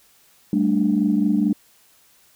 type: chord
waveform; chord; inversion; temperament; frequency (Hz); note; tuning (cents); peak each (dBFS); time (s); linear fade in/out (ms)
sine; G suspended second; none; just; 196 / 220.5 / 294; G3 / A3 / D4; 0 / +4 / +2; -20; 0.53-1.53; 2
effects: tanh soft clip ceiling -7 dBFS + white hiss -56 dBFS RMS until 2.35 s